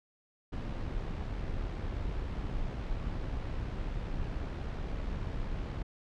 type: noise with amplitude modulation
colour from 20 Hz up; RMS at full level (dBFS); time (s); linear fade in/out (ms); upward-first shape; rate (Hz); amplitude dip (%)
brown; -34; 0.52-5.83; 10; sine; 69.9; 35
effects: low-pass 4000 Hz 12 dB/octave